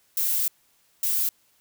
violet noise bursts at uneven times, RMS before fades -24 dBFS, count 2, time 0.17-0.48 / 1.03-1.29 s, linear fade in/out 2 ms, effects white hiss -64 dBFS RMS until 1.6 s

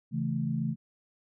sine chord, A major, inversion first, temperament just, 137.5 / 165 / 220 Hz, C#3 / E3 / A3, -14 / +2 / 0 cents, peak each -32 dBFS, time 0.11-0.76 s, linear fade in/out 50 ms, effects none

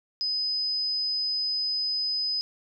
sine tone, 5020 Hz, D#8, 15 cents sharp, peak -25 dBFS, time 0.21-2.41 s, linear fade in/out 0 ms, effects none

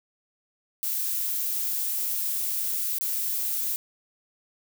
violet noise with dropouts, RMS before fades -28 dBFS, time 0.83-3.76 s, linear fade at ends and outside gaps 0 ms, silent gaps 2.985-3.01 s, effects none

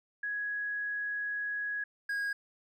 sine / triangle tone pair in turn, 1668 / 1640.3 Hz, G#6 / G#6, +7 / -22 cents, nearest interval unison, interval 29 cents, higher first, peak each -32 / -29 dBFS, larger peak second, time 0.23-1.84 / 2.09-2.33 s, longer first, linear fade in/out 5 ms, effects none

